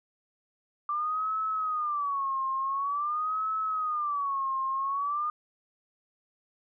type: tone with vibrato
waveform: sine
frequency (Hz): 1174.7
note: D6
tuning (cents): 0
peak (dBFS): -27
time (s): 0.89-5.3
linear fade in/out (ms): 2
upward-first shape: sine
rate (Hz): 0.47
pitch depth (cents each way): 170
effects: none